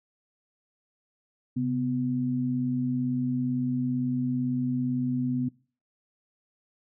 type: tone pair together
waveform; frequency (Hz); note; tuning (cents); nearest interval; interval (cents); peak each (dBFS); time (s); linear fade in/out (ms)
sine; 132.15 / 250; C3 / B3; +18 / +21; major seventh; 1103; -30 / -26; 1.56-5.49; 10
effects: noise-tail reverb RT60 0.4 s tail -22 dB re dry